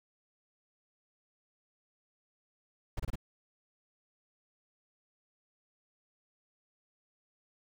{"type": "noise bursts", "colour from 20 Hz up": "brown", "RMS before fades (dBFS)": -34, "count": 4, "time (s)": [2.97, 3.156], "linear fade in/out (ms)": 5, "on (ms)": 27, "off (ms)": 26, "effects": []}